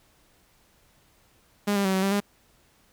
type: tone with pitch steps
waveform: sawtooth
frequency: 204.3 / 199.4 / 190.6 / 189.3 / 196.2 / 202.9 Hz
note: G#3 / G3 / G3 / F#3 / G3 / G#3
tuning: -28 / +30 / -48 / +40 / +2 / -40 cents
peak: -18 dBFS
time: 1.67-2.204 s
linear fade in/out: 10 ms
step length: 89 ms
effects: pink hiss -62 dBFS RMS until 2.92 s